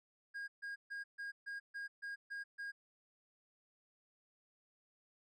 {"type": "tone bursts", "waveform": "triangle", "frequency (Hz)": 1628, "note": "G#6", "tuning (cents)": -35, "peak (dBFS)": -40, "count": 9, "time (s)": [0.34, 2.72], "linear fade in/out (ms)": 20, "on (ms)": 140, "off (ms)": 140, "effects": ["resampled to 24000 Hz"]}